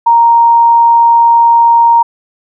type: tone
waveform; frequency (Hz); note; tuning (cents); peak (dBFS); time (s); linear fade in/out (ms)
sine; 932.3; A#5; 0; -3; 0.06-2.03; 10
effects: none